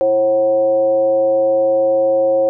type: tone with frequency modulation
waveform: sine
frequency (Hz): 540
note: C#5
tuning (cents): -45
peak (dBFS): -11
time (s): 0.01-2.49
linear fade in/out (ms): 0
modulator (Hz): 207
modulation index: 0.43
effects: none